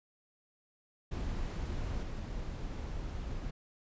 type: noise with level steps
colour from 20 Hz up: brown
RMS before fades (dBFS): -36 / -39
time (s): 1.11-3.51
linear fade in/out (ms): 10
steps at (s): 2.03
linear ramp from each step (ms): 5
effects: resampled to 16000 Hz